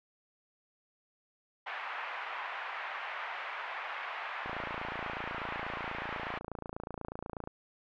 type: band-pass noise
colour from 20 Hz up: pink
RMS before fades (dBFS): -40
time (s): 1.66-6.39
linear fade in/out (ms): 10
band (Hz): 770 to 2500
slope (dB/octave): 24
type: click train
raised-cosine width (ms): 1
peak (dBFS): -25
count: 86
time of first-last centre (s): 4.46-7.474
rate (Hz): 28.2
effects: none